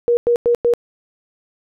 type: tone bursts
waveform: sine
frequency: 476.1 Hz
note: A#4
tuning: 37 cents sharp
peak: -11 dBFS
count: 4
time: 0.08-0.737 s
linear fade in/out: 0 ms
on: 90 ms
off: 99 ms
effects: none